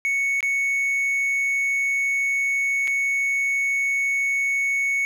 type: tone with dropouts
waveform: triangle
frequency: 2217 Hz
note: C#7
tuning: in tune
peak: -18 dBFS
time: 0.05-5.05 s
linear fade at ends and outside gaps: 0 ms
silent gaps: 0.406-0.428 / 2.874-2.878 s
effects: none

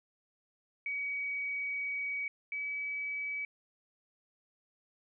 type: tone pair in turn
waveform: sine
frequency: 2264 / 2285 Hz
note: C#7 / D7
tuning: +36 / -48 cents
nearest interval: unison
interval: 16 cents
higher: second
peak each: -33 / -34 dBFS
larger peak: first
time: 0.86-2.28 / 2.52-3.45 s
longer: first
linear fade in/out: 2 ms
effects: none

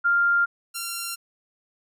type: tone pair in turn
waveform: sine / 5% pulse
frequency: 1396.9 / 1376.1 Hz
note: F6 / F6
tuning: 0 / -26 cents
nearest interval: unison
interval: 26 cents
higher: first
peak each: -17 dBFS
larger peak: neither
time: 0.04-0.46 / 0.74-1.16 s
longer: neither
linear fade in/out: 20 ms
effects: resampled to 32000 Hz

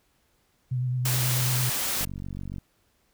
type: tone with vibrato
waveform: sine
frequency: 125.8 Hz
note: B2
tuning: 32 cents sharp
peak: -24 dBFS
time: 0.71-1.7 s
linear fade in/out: 10 ms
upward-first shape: sine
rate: 9.2 Hz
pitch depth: 30 cents each way
type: noise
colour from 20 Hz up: white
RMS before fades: -28 dBFS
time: 1.05-2.05 s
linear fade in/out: 5 ms
type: click train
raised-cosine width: 5 ms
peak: -24 dBFS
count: 28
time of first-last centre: 2.01-2.583 s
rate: 47.1 Hz
effects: pink hiss -68 dBFS RMS until 3.13 s

